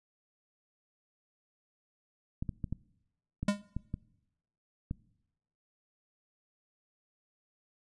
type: clicks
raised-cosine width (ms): 5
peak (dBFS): -22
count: 8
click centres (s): 2.425 / 2.492 / 2.642 / 2.726 / 3.43 / 3.766 / 3.941 / 4.911
type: tone with exponential decay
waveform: square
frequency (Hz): 203.7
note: G#3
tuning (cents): -33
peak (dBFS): -23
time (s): 3.48-3.62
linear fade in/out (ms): 5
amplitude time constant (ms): 30
effects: noise-tail reverb RT60 0.9 s tail -22 dB re dry + resampled to 24000 Hz